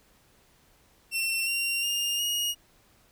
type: tone with pitch steps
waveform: sawtooth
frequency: 2705 / 2760 / 2817 / 2874 Hz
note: E7 / F7 / F7 / F7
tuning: +44 / -21 / +14 / +49 cents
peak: -23 dBFS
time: 1.11-2.55 s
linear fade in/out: 50 ms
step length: 360 ms
effects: pink hiss -62 dBFS RMS until 3.11 s